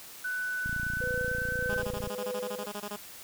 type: tone with pitch glide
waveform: sine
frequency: 1494 to 1530.7 Hz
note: F#6 to G6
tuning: +16 to -42 cents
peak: -30 dBFS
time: 0.24-1.82 s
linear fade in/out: 10 ms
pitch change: +42 cents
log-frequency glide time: 0.82-1.37 s
type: click train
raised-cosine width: 5 ms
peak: -26 dBFS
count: 42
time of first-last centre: 0.66-2.074 s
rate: 29 Hz
type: tone with tremolo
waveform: sine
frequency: 499.9 Hz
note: B4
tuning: 21 cents sharp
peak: -32 dBFS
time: 1.01-2.66 s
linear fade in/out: 5 ms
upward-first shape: sine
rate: 1.7 Hz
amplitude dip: 50%
type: tone bursts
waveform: 10% pulse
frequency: 206.1 Hz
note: G#3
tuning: 13 cents flat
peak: -27 dBFS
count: 16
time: 1.69-2.965 s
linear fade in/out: 10 ms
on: 60 ms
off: 21 ms
effects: white hiss -47 dBFS RMS until 3.23 s